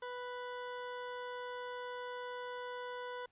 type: tone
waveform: 20% pulse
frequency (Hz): 493.9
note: B4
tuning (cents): 0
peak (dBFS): -36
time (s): 0.02-3.26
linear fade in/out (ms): 5
effects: pink hiss -75 dBFS RMS until 3.31 s + resampled to 8000 Hz